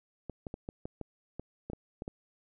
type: clicks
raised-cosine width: 2 ms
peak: -25 dBFS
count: 11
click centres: 0.297 / 0.468 / 0.541 / 0.689 / 0.855 / 1.013 / 1.396 / 1.7 / 1.733 / 2.021 / 2.079 s
effects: none